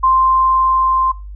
sine tone with level ramp, 1046.5 Hz, C6, in tune, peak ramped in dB -9 to -12 dBFS, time 0.03-1.12 s, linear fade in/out 10 ms, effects noise-tail reverb RT60 0.3 s tail -19 dB re dry + added 50 Hz sine -28 dBFS peak until 1.35 s

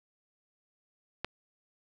click, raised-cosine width 0.3 ms, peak -16 dBFS, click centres 1.246 s, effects none

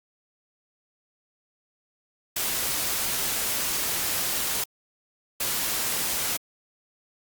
white noise bursts at uneven times, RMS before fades -27 dBFS, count 2, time 2.36-4.64 / 5.4-6.37 s, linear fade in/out 5 ms, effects Opus 48 kbps

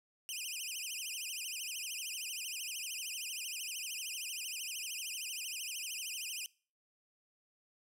15% pulse tone with vibrato, 2755 Hz, F7, 24 cents flat, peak -32 dBFS, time 0.29-6.46 s, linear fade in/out 0 ms, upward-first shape sine, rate 13 Hz, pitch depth 230 cents each way, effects noise-tail reverb RT60 0.4 s tail -23 dB re dry

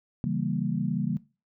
sine chord, C# diminished seventh, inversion none, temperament equal, 138.59 / 164.81 / 196 / 233.1 Hz, C#3 / E3 / G3 / Bb3, 0 / 0 / 0 / 0 cents, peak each -31 dBFS, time 0.24-1.17 s, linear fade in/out 0 ms, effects noise-tail reverb RT60 0.3 s tail -18 dB re dry

